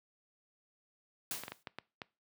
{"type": "noise with exponential decay", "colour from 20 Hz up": "white", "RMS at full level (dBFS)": -36, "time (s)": [1.31, 1.63], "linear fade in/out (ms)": 1, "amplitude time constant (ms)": 68}
{"type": "clicks", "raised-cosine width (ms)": 0.3, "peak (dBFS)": -25, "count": 6, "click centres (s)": [1.436, 1.481, 1.52, 1.672, 1.786, 2.018]}
{"effects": ["noise-tail reverb RT60 0.3 s tail -22 dB re dry", "high-pass 100 Hz 12 dB/octave"]}